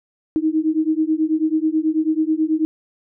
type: beating tone pair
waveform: sine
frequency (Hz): 310 / 319.2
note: D#4 / D#4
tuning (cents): -6 / +44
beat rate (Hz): 9.2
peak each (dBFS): -19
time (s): 0.36-2.65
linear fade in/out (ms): 0
effects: none